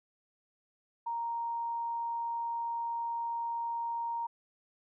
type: tone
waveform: sine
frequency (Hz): 932.3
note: A#5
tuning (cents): 0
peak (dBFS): -32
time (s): 1.06-4.27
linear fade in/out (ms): 10
effects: none